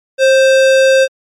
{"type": "tone with sample-and-hold", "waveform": "sine", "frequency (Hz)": 532, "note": "C5", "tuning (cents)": 29, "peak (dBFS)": -5, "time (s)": [0.18, 1.08], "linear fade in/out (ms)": 50, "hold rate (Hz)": 2100, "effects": ["low-pass 6000 Hz 12 dB/octave", "MP3 64 kbps"]}